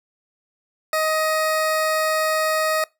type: tone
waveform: 20% pulse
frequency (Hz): 628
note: D#5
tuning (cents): +16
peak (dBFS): -14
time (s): 0.93-2.84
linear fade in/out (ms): 2
effects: noise-tail reverb RT60 0.2 s tail -22 dB re dry